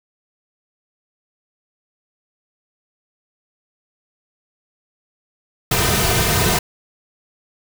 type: noise with comb filter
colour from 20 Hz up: pink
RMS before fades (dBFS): -17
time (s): 5.71-6.59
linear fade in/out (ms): 5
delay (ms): 3.6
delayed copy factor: -0.95
effects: none